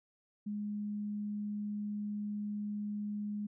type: tone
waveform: sine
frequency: 207.7 Hz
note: G#3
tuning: in tune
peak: -35 dBFS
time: 0.46-3.47 s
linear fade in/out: 10 ms
effects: none